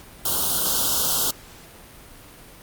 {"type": "band-stop noise", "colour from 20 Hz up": "white", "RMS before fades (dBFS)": -22, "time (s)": [0.25, 1.31], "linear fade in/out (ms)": 5, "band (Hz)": [1500, 2900], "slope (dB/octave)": 96, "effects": ["pink hiss -45 dBFS RMS until 2.62 s", "Opus 48 kbps"]}